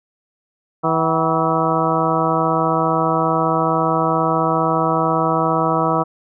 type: harmonic tone with a mistuned harmonic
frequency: 162.3 Hz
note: E3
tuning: 27 cents flat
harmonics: 1 / 2 / 3 / 4 / 5 / 6 / 7 / 8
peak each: -23 / -23 / -23 / -23 / -23 / -23 / -23 / -23 dBFS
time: 0.83-6.04 s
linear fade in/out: 20 ms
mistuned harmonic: 5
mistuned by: -95 cents
effects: none